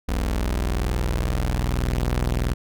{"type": "tone pair together", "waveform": "sawtooth", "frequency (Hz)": [41.24, 61.74], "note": ["E1", "B1"], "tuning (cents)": [2, 0], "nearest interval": "perfect fifth", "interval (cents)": 698, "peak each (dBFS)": -20, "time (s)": [0.08, 2.54], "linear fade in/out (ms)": 10, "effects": []}